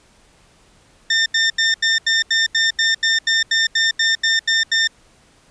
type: tone bursts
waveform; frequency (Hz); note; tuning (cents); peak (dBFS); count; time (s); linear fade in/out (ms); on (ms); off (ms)
20% pulse; 1806; A6; +45; -9; 16; 1.1-4.875; 5; 160; 81
effects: pink hiss -53 dBFS RMS until 5.5 s + resampled to 22050 Hz